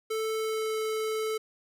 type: tone with pitch glide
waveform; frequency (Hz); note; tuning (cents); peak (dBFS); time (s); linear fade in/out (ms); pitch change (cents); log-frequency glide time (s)
square; 440 to 436.7; A4 to A4; 0 to -13; -29; 0.1-1.38; 10; -13; 0.34-0.79
effects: none